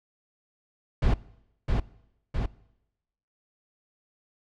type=noise with echo; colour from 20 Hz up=brown; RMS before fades=-21 dBFS; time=1.02-1.14 s; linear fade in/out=5 ms; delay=660 ms; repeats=2; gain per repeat=-3 dB; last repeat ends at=2.46 s; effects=noise-tail reverb RT60 0.9 s tail -22 dB re dry + low-pass 4000 Hz 12 dB/octave